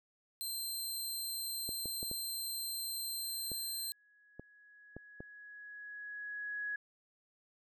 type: tone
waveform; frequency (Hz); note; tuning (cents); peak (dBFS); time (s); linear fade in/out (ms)
15% pulse; 4134; C8; -22; -31; 0.41-3.92; 0
type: clicks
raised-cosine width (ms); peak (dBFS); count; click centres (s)
2; -31; 8; 1.691 / 1.857 / 2.029 / 2.114 / 3.517 / 4.396 / 4.966 / 5.205
type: tone with exponential growth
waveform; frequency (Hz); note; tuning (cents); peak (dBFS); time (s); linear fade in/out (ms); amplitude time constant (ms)
sine; 1675; G#6; +14; -35; 3.21-6.76; 5; 770
effects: none